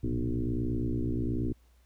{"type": "tone with frequency modulation", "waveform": "sine", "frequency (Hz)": 118.1, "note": "A#2", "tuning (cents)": 23, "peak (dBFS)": -27, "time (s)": [0.03, 1.53], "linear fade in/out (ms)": 10, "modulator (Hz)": 61.2, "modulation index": 3.8, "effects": ["added 60 Hz sine -59 dBFS peak until 1.85 s", "pink hiss -70 dBFS RMS until 1.85 s"]}